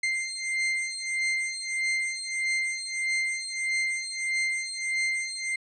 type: beating tone pair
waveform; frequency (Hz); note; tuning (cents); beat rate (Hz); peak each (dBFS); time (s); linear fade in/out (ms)
40% pulse; 2093 / 2094.6; C7 / C7; 0 / +1; 1.6; -29; 0.03-5.56; 5
effects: resampled to 24000 Hz